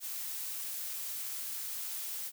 blue noise, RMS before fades -39 dBFS, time 0-2.32 s, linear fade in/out 50 ms, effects none

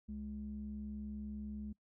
square tone with low-pass filter, 70 Hz, C#2, 18 cents sharp, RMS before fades -44 dBFS, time 0.08-1.73 s, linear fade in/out 10 ms, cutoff 220 Hz, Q 6.4, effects noise-tail reverb RT60 0.1 s tail -23 dB re dry

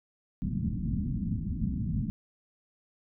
white low-pass noise, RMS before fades -31 dBFS, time 0.42-2.1 s, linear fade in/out 0 ms, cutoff 240 Hz, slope 48 dB/octave, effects none

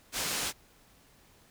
white low-pass noise, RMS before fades -33 dBFS, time 0.12-0.53 s, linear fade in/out 50 ms, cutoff 8200 Hz, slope 12 dB/octave, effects pink hiss -61 dBFS RMS until 1.5 s

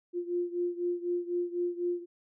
sine beating tone pair, 350 / 354 Hz, F4 / F4, +4 / +23 cents, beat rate 4 Hz, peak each -31 / -34 dBFS, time 0.13-2.06 s, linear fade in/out 50 ms, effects none

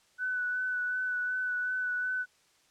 sine tone with vibrato, 1493 Hz, F#6, 15 cents sharp, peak -29 dBFS, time 0.18-2.26 s, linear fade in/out 50 ms, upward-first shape sine, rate 2.7 Hz, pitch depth 19 cents each way, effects white hiss -66 dBFS RMS until 2.7 s + low-pass 8000 Hz 12 dB/octave

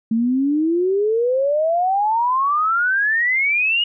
sine exponential sweep, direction up, 220 to 2909 Hz, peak -15 dBFS, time 0.11-3.84 s, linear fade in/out 5 ms, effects none

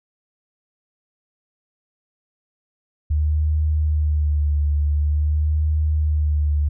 sine tone with vibrato, 75.1 Hz, D2, 39 cents sharp, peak -16 dBFS, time 3.1-6.69 s, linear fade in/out 10 ms, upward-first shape sine, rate 0.47 Hz, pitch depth 40 cents each way, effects none

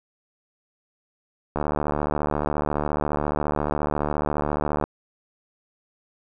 click train, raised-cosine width 1 ms, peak -10 dBFS, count 245, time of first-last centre 1.56-4.84 s, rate 74.4 Hz, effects none

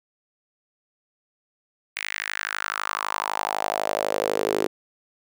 sawtooth tone with high-pass filter sweep, 52 Hz, G#1, 3 cents sharp, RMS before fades -27 dBFS, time 1.96-4.67 s, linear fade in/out 5 ms, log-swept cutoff 2200 to 380 Hz, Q 3.8, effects none

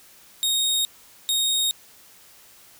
sawtooth tone pair in turn, 3729 / 3729 Hz, A#7 / A#7, 0 / 0 cents, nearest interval unison, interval 0 cents, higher neither, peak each -17 dBFS, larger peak neither, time 0.43-0.85 / 1.29-1.71 s, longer neither, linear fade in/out 0 ms, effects white hiss -51 dBFS RMS until 2.79 s

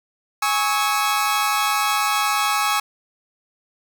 sawtooth chord, C# minor, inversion second, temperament equal with one note detuned, 830.6 / 1108.7 / 1292.1 Hz, G#5 / C#6 / E6, 0 / 0 / -35 cents, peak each -19 dBFS, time 0.42-2.8 s, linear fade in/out 5 ms, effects 8-bit

